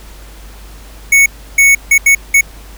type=tone bursts at uneven times; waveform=square; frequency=2217 Hz; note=C#7; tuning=in tune; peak=-5 dBFS; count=5; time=1.12-1.26 / 1.58-1.75 / 1.91-1.98 / 2.06-2.15 / 2.34-2.41 s; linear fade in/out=5 ms; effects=added 50 Hz sine -32 dBFS peak until 2.77 s + pink hiss -39 dBFS RMS until 2.77 s